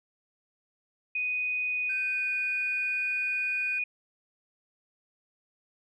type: tone with pitch glide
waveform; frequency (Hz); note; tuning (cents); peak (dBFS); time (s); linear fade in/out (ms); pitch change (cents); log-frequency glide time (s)
sine; 2489 to 2466; D#7 to D#7; 0 to -16; -27; 1.15-3.84; 5; -16; 1.63-2.33
type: tone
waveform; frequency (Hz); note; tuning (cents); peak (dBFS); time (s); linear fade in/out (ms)
triangle; 1548; G6; -22; -36; 1.89-3.79; 10
effects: none